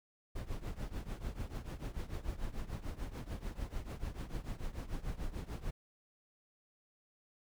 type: noise with tremolo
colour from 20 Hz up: brown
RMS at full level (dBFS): -37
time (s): 0.35-5.71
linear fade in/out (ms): 10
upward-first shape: triangle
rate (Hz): 6.8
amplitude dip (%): 90
effects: none